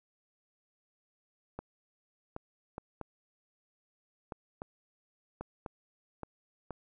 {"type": "clicks", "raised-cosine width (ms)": 1, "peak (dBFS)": -25, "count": 10, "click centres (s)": [1.59, 2.364, 2.781, 3.013, 4.322, 4.619, 5.41, 5.662, 6.233, 6.707], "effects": []}